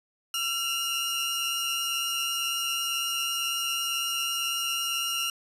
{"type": "tone cluster", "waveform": "sawtooth", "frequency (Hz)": [1355, 2714, 2852], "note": ["E6", "E7", "F7"], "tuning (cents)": [47, 50, 36], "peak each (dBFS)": [-31, -33, -25], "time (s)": [0.34, 5.3], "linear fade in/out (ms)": 2, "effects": ["resampled to 32000 Hz"]}